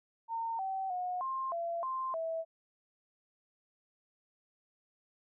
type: tone with pitch steps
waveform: sine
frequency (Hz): 913 / 768 / 725 / 1058 / 679 / 1047 / 653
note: A#5 / G5 / F#5 / C6 / F5 / C6 / E5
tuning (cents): -36 / -36 / -35 / +19 / -49 / +1 / -17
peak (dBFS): -33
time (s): 0.28-2.45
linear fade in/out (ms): 50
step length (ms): 310
effects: none